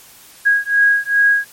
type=beating tone pair; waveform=sine; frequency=1644 / 1646.5 Hz; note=G#6 / G#6; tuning=-18 / -15 cents; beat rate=2.5 Hz; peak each=-14 dBFS; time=0.45-1.46 s; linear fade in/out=20 ms; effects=white hiss -43 dBFS RMS until 1.52 s + MP3 64 kbps